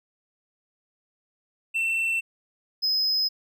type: tone pair in turn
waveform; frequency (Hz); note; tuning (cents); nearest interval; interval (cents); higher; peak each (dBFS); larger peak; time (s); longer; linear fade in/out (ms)
triangle; 2689 / 5076; E7 / D#8; +34 / +34; major seventh; 1100; second; -21 / -20; second; 1.74-2.21 / 2.82-3.29; neither; 20
effects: none